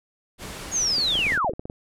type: noise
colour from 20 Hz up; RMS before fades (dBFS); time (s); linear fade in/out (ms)
pink; -36; 0.38-1.39; 50
type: linear sweep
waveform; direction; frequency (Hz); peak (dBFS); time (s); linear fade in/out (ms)
sine; down; 6780 to 270; -20; 0.71-1.53; 50
type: clicks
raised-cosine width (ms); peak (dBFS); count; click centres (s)
2; -20; 12; 0.983 / 1.155 / 1.191 / 1.267 / 1.321 / 1.376 / 1.446 / 1.495 / 1.535 / 1.595 / 1.655 / 1.699
effects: low-pass 11000 Hz 12 dB/octave